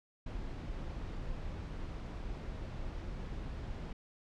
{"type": "noise", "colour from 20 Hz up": "brown", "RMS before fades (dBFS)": -41, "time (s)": [0.26, 3.93], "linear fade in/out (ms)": 5, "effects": ["low-pass 5000 Hz 12 dB/octave"]}